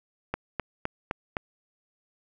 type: click train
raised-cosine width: 0.5 ms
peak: -13 dBFS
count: 5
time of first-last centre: 0.34-1.368 s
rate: 3.89 Hz
effects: none